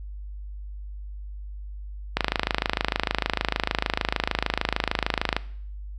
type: click train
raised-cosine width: 0.3 ms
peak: -5 dBFS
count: 86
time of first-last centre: 2.17-5.365 s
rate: 26.6 Hz
effects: noise-tail reverb RT60 0.6 s tail -19 dB re dry + added 50 Hz sine -34 dBFS peak until 5.98 s